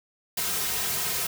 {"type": "noise with comb filter", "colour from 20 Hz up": "white", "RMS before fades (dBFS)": -28, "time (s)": [0.37, 1.27], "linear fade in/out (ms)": 5, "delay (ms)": 3.5, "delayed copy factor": -0.85, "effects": []}